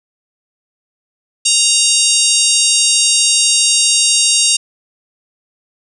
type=harmonic tone; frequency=932.3 Hz; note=A#5; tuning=in tune; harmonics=3 / 4 / 5 / 6 / 7 / 8 / 9 / 10; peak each=-18 / -18 / -18 / -18 / -18 / -18 / -18 / -18 dBFS; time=1.45-4.57 s; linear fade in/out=10 ms; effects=none